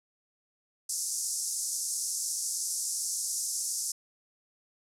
pink band-pass noise, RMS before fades -33 dBFS, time 0.89-3.92 s, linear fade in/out 5 ms, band 5400 to 11000 Hz, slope 48 dB/octave, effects none

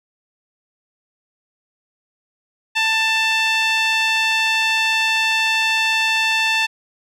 sawtooth tone with band-pass filter, 887 Hz, A5, 14 cents sharp, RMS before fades -18 dBFS, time 2.75-6.67 s, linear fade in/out 20 ms, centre 2800 Hz, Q 1.9, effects none

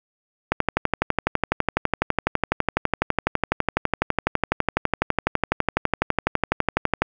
click train, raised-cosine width 0.5 ms, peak -3 dBFS, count 79, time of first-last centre 0.52-7.02 s, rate 12 Hz, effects none

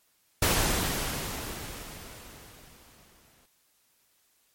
pink noise with exponential decay, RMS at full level -23 dBFS, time 0.42-3.46 s, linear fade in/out 5 ms, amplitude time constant 660 ms, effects white hiss -68 dBFS RMS until 4.54 s + MP3 64 kbps

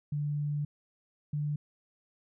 sine tone pair in turn, 146.83 / 147.85 Hz, D3 / D3, 0 / +12 cents, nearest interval unison, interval 12 cents, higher second, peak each -29 / -29 dBFS, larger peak neither, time 0.12-0.65 / 1.33-1.56 s, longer first, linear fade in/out 5 ms, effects none

